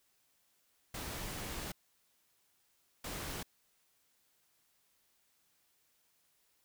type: noise bursts at uneven times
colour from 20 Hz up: pink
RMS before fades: -42 dBFS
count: 2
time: 0.94-1.72 / 3.04-3.43 s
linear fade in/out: 5 ms
effects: white hiss -74 dBFS RMS until 6.64 s